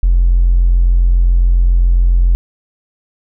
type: tone with tanh clipping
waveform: triangle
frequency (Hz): 43.65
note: F1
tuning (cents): 0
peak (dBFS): -6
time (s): 0.03-2.35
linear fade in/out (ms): 0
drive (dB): 1
effects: none